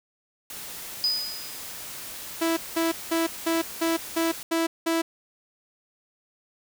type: noise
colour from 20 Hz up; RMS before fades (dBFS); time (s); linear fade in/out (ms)
white; -38; 0.5-4.43; 2
type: tone with exponential decay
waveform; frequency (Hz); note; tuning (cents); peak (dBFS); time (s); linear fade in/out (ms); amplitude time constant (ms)
sine; 4978; D#8; 0; -19; 1.04-1.78; 0; 160
type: tone bursts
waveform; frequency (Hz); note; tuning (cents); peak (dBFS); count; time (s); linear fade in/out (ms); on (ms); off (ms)
sawtooth; 329.6; E4; 0; -18; 8; 2.41-5.02; 10; 160; 190
effects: none